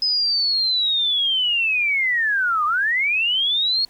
sine linear two-way sweep, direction down then up, 5080 to 1174.7 to 4368 Hz, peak -17 dBFS, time 0.02-3.85 s, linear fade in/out 2 ms, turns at 2.65 s, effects pink hiss -54 dBFS RMS until 3.89 s

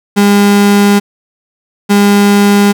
35% pulse tone pair in turn, 202.8 / 202.8 Hz, G#3 / G#3, -41 / -41 cents, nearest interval unison, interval 0 cents, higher neither, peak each -3 dBFS, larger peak neither, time 0.16-1 / 1.89-2.73 s, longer neither, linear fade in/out 20 ms, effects none

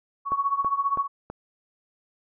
sine tone with tremolo, 1115 Hz, C#6, 10 cents sharp, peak -18 dBFS, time 0.25-1.08 s, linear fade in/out 50 ms, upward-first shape triangle, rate 15 Hz, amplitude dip 90%
click train, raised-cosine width 1 ms, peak -20 dBFS, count 4, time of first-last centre 0.32-1.3 s, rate 3.06 Hz
effects none

